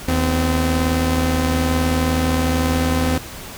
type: tone pair together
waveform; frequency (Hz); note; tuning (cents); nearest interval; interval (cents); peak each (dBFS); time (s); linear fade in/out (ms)
sawtooth; 79.3 / 256.9; D#2 / C4; +33 / -32; octave + minor sixth; 2035; -15; 0.08-3.18; 5
effects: pink hiss -34 dBFS RMS until 3.57 s